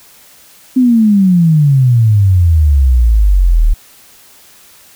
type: exponential sweep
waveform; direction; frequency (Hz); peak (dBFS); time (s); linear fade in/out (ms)
sine; down; 261.6 to 36.71; -5; 0.76-3.74; 10
effects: white hiss -42 dBFS RMS until 4.95 s